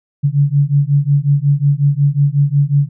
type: beating tone pair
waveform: sine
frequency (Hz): 140 / 145.5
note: C#3 / D3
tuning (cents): +18 / -16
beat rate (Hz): 5.5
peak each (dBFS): -13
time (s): 0.23-2.89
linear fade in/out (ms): 20
effects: none

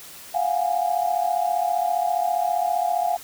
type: tone cluster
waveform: sine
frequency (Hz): 695 / 730 / 824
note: F5 / F#5 / G#5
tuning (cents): -9 / -24 / -14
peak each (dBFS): -23 / -24 / -27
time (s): 0.34-3.17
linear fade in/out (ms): 10
effects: white hiss -42 dBFS RMS until 3.23 s

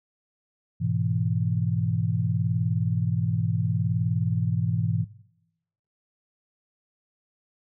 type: chord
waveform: sine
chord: E major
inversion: first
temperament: equal with one note detuned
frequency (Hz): 104.19 / 123.47 / 164.81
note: G#2 / B2 / E3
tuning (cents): +6 / 0 / 0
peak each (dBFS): -27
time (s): 0.8-5.05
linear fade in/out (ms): 20
effects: noise-tail reverb RT60 0.9 s tail -20 dB re dry

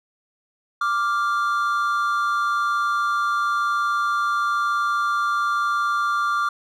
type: tone pair together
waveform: triangle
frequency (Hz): 1175.9 / 1396.9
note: D6 / F6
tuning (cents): +2 / 0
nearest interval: minor third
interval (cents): 298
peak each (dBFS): -19 / -22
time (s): 0.81-6.49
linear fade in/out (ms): 5
effects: none

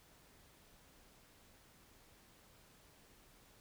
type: silence
effects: pink hiss -65 dBFS RMS until 3.6 s

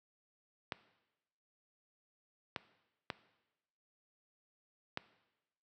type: clicks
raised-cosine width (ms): 0.3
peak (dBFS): -20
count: 4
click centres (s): 0.722 / 2.562 / 3.102 / 4.974
effects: noise-tail reverb RT60 1.0 s tail -17 dB re dry + high-pass 100 Hz 12 dB/octave

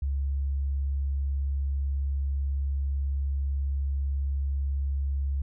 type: tone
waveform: sine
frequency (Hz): 69.1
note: C#2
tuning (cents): -5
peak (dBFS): -25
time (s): 0.02-5.42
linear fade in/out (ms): 5
effects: none

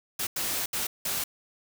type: noise bursts at uneven times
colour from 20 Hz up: white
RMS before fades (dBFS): -30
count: 4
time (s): 0.19-0.27 / 0.36-0.66 / 0.73-0.87 / 1.05-1.24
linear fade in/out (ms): 5
effects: none

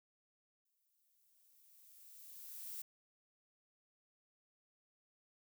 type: noise with exponential growth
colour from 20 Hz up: violet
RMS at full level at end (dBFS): -45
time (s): 0.65-2.82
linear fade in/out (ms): 5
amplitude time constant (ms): 470
effects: none

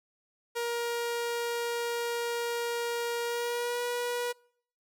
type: tone with pitch glide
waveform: sawtooth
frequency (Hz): 472.1 to 484.3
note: A#4 to B4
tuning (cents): +22 to -34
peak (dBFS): -26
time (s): 0.55-4.33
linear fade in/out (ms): 20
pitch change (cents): +44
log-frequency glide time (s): 3.24-3.82
effects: noise-tail reverb RT60 0.6 s tail -25 dB re dry

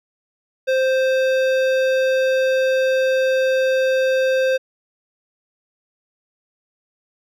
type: tone with hard clipping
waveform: triangle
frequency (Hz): 523.3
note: C5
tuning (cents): 0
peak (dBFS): -17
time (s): 0.67-4.58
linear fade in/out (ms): 20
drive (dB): 18
effects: none

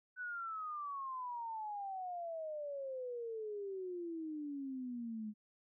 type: exponential sweep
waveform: sine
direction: down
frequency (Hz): 1508 to 208.8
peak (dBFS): -40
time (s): 0.16-5.34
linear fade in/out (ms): 50
effects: none

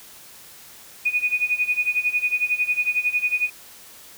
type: tone with tremolo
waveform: sine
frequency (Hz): 2473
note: D#7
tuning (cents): -11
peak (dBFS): -16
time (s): 1.05-3.5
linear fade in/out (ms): 10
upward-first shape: sine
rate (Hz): 11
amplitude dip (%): 85
effects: white hiss -45 dBFS RMS until 4.17 s

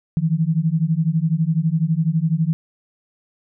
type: beating tone pair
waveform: sine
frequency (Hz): 155.56 / 167.56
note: D#3 / E3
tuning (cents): 0 / +29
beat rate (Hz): 12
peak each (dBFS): -19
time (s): 0.17-2.53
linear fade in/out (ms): 0
effects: none

